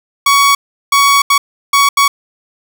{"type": "tone bursts at uneven times", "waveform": "sawtooth", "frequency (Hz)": 1122, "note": "C#6", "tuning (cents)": 21, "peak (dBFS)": -3, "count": 5, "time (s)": [[0.26, 0.55], [0.92, 1.22], [1.3, 1.38], [1.73, 1.89], [1.97, 2.08]], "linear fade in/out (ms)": 5, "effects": []}